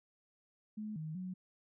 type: tone with pitch steps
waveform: sine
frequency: 213.5 / 156.6 / 184.2 Hz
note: G#3 / D#3 / F#3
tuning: +48 / +11 / -7 cents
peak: -39 dBFS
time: 0.77-1.34 s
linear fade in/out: 10 ms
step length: 190 ms
effects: none